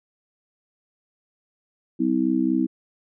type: harmonic tone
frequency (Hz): 64.3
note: C2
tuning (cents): -30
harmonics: 3 / 4 / 5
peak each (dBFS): -27 / -22 / -22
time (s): 1.99-2.67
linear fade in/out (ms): 20
effects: none